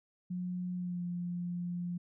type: tone with pitch glide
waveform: sine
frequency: 180 to 175.58 Hz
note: F#3 to F3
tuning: -47 to +10 cents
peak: -34 dBFS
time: 0.3-1.98 s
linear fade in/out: 10 ms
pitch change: -43 cents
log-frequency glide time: 0.76-1.03 s
effects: none